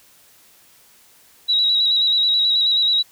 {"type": "tone with vibrato", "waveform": "sine", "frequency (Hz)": 3869, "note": "B7", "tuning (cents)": -36, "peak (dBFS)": -14, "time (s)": [1.48, 3.03], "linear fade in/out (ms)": 20, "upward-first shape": "square", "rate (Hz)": 9.3, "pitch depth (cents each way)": 26, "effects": ["white hiss -52 dBFS RMS until 3.11 s"]}